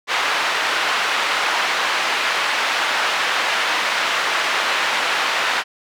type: band-pass noise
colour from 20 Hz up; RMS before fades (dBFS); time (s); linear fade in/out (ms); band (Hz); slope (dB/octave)
pink; -20; 0.07-5.64; 50; 990 to 3200; 12
effects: none